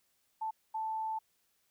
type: tone bursts at uneven times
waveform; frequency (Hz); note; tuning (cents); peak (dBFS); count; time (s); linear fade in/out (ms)
sine; 880; A5; 0; -33; 2; 0.41-0.51 / 0.74-1.19; 10
effects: white hiss -75 dBFS RMS until 1.7 s